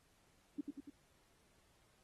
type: tone with echo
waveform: sine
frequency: 286.8 Hz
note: D4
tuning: 41 cents flat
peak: -36 dBFS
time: 0.58-0.61 s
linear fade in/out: 5 ms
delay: 97 ms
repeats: 3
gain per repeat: -4 dB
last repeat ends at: 0.901 s
effects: pink hiss -73 dBFS RMS until 2.03 s + AAC 32 kbps